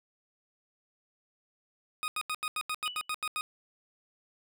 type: tone bursts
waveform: 20% pulse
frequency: 1244.5 Hz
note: D#6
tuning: in tune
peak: -26 dBFS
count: 11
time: 2.03-3.41 s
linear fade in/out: 0 ms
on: 50 ms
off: 83 ms
type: tone with exponential decay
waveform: sine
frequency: 2960 Hz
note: F#7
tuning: in tune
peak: -30 dBFS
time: 2.86-3.09 s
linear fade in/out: 1 ms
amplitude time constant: 49 ms
effects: none